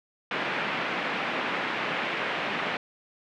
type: band-pass noise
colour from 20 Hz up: white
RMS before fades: -30 dBFS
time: 0.31-2.77 s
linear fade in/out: 2 ms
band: 160 to 2600 Hz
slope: 24 dB/octave
effects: none